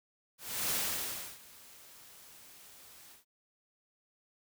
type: noise with ADSR envelope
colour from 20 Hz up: white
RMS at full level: -32 dBFS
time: 0.38-3.25 s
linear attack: 320 ms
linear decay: 680 ms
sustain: -23 dB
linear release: 130 ms
effects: none